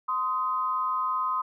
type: tone pair together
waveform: sine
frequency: 1036.4 / 1254 Hz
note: C6 / D#6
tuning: -17 / +13 cents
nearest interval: minor third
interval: 330 cents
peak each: -27 / -28 dBFS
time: 0.08-1.42 s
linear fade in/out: 10 ms
effects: none